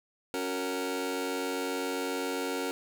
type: chord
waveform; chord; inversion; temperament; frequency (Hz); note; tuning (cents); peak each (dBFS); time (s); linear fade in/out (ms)
sawtooth; F# major; second; just; 277.5 / 370 / 462.5; C#4 / F#4 / A#4; +2 / 0 / -14; -31 / -32 / -31; 0.34-2.71; 0
effects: none